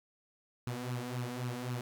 sawtooth tone with flanger, 123.5 Hz, B2, in tune, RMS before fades -38 dBFS, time 0.67-1.81 s, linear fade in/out 0 ms, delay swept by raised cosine 0.71 to 4.31 ms, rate 3.8 Hz, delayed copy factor +0.65, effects none

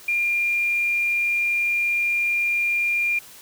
sine tone with quantisation, 2400 Hz, D7, 37 cents sharp, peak -19 dBFS, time 0.08-3.19 s, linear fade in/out 5 ms, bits 8, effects white hiss -45 dBFS RMS until 3.41 s

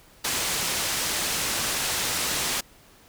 white low-pass noise, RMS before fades -27 dBFS, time 0.24-2.61 s, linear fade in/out 10 ms, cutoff 8600 Hz, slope 12 dB/octave, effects pink hiss -54 dBFS RMS until 3.08 s

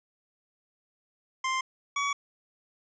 25% pulse tone pair in turn, 1048 / 1131.1 Hz, C6 / C#6, +2 / +35 cents, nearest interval minor second, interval 133 cents, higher second, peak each -23 dBFS, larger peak neither, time 1.44-1.61 / 1.96-2.13 s, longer neither, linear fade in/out 5 ms, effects resampled to 16000 Hz + 10-bit

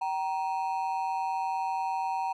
triangle ring-modulated tone, 854 Hz, G#5, 48 cents sharp, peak -23 dBFS, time 0.01-2.33 s, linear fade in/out 10 ms, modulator 84.2 Hz, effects none

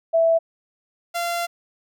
sine / sawtooth tone pair in turn, 659.3 / 688.7 Hz, E5 / F5, 0 / -24 cents, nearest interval minor second, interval 76 cents, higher second, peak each -14 / -19 dBFS, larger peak first, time 0.13-0.39 / 1.14-1.47 s, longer second, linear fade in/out 20 ms, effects none

